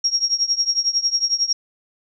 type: tone with tremolo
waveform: sine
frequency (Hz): 5590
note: F8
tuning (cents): +1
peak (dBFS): -13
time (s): 0.04-1.53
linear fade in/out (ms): 5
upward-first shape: triangle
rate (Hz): 11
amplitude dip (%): 95
effects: none